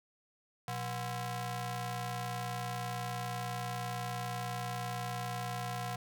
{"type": "ring-modulated tone", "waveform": "sawtooth", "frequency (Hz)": 302, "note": "D4", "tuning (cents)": 48, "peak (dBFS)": -29, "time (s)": [0.68, 5.96], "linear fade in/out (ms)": 2, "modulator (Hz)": 423, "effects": []}